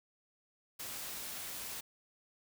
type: noise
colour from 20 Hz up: white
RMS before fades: -43 dBFS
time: 0.79-1.81 s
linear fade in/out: 10 ms
effects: none